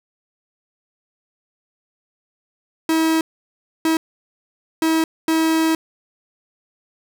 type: tone bursts at uneven times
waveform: 45% pulse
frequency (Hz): 321.8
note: E4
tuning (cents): -42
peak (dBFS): -15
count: 4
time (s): 2.89-3.21 / 3.85-3.97 / 4.82-5.04 / 5.28-5.75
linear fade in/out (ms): 2
effects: none